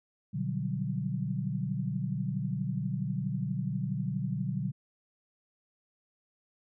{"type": "chord", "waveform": "sine", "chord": "G major seventh", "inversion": "first", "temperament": "just", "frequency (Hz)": [122.5, 147, 183.75, 196], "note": ["B2", "D3", "F#3", "G3"], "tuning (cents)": [-14, 2, -12, 0], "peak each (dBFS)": [-35, -34, -35, -38], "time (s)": [0.33, 4.72], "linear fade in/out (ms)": 20, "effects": []}